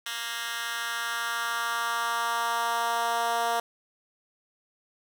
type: tone with high-pass filter sweep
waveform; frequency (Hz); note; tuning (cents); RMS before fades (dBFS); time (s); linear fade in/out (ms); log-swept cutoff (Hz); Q
10% pulse; 233.1; A#3; 0; -29; 0.06-3.6; 2; 2200 to 660; 1.8
effects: none